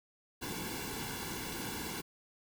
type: noise with comb filter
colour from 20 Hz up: pink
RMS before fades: -40 dBFS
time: 0.41-2.02 s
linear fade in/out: 20 ms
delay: 1.6 ms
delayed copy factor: -0.85
effects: none